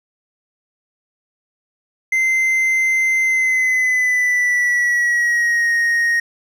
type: tone with pitch glide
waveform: triangle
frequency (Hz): 2074 to 1869.2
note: C7 to A#6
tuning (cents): -16 to +4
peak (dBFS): -12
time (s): 2.12-6.2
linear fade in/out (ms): 5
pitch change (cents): -180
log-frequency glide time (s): 3.23-5.72
effects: none